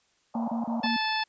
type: band-pass noise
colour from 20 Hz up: white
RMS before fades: -37 dBFS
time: 0.34-0.87 s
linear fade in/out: 5 ms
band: 610 to 940 Hz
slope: 48 dB/octave
type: tone bursts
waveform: sine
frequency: 231.2 Hz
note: A#3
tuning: 14 cents flat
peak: -27 dBFS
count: 4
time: 0.35-0.966 s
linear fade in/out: 5 ms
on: 130 ms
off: 32 ms
type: harmonic tone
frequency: 873 Hz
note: A5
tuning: 14 cents flat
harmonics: 1 / 2 / 3 / 4 / 5 / 6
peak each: -29 / -32 / -34 / -35 / -36 / -37 dBFS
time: 0.83-1.24 s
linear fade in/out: 10 ms
effects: white hiss -68 dBFS RMS until 1.28 s + resampled to 16000 Hz